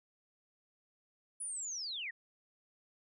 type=linear sweep; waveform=sine; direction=down; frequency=10040 to 1760 Hz; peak=-38 dBFS; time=1.4-2.11 s; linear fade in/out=10 ms; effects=none